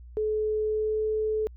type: tone with pitch glide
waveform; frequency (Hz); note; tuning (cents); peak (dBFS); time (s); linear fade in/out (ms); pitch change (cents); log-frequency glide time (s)
sine; 429.5 to 432.7; A4 to A4; -42 to -29; -24; 0.17-1.47; 0; +13; 0.62-1.05
effects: added 60 Hz sine -43 dBFS peak until 1.56 s